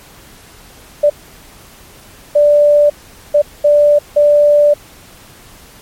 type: tone bursts at uneven times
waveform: sine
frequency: 587.3 Hz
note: D5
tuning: in tune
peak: -5 dBFS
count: 5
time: 1.03-1.1 / 2.35-2.9 / 3.34-3.42 / 3.64-3.99 / 4.16-4.74 s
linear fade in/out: 10 ms
effects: pink hiss -40 dBFS RMS until 5.81 s + MP3 64 kbps